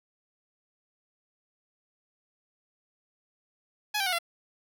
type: tone with pitch steps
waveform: 10% pulse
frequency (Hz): 840 / 783.7 / 731.3 / 682.3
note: G#5 / G5 / F#5 / F5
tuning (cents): +19 / -1 / -20 / -41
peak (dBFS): -18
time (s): 3.94-4.188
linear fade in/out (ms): 10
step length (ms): 62
effects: none